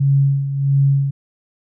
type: tone with tremolo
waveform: sine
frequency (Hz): 138.59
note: C#3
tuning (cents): 0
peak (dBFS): -10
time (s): 0-1.11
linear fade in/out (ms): 10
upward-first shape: sine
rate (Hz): 1.5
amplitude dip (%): 65
effects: none